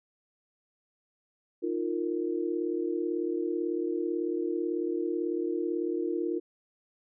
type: chord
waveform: sine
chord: Eb suspended second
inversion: none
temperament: equal with one note detuned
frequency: 311.1 / 349.2 / 461.1 Hz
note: Eb4 / F4 / Bb4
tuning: 0 / 0 / -19 cents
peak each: -33 / -30 / -35 dBFS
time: 1.62-6.4 s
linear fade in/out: 20 ms
effects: none